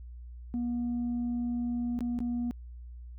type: tone with dropouts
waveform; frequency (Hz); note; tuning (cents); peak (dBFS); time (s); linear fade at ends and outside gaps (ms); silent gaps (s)
sine; 240.4; B3; -46; -27; 0.54-2.51; 0; 1.99-2.007 / 2.189-2.204
effects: tanh soft clip ceiling -27 dBFS + added 60 Hz sine -42 dBFS peak until 3.18 s